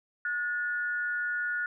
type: tone pair together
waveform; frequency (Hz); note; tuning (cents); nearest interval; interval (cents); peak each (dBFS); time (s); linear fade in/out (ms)
sine; 1447.4 / 1750; F#6 / A6; -39 / -10; minor third; 329; -29 / -36; 0.25-1.66; 2
effects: none